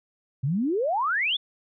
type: exponential sweep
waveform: sine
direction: up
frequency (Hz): 123.47 to 3583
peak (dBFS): -22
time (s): 0.43-1.37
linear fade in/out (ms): 10
effects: none